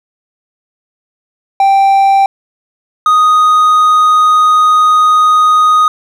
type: tone pair in turn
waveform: triangle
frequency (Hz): 784 / 1244.5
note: G5 / D#6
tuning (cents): 0 / 0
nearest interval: minor sixth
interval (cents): 800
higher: second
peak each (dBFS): -3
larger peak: neither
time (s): 1.6-2.26 / 3.06-5.88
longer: second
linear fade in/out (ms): 2
effects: none